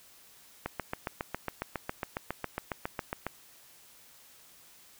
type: click train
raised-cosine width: 0.5 ms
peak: -17 dBFS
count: 20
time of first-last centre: 0.66-3.266 s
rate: 7.29 Hz
effects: white hiss -57 dBFS RMS until 4.99 s